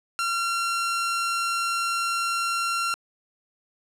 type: tone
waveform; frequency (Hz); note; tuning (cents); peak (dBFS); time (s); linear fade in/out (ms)
sawtooth; 1370; F6; -34; -20; 0.19-2.94; 0
effects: low-pass 11000 Hz 12 dB/octave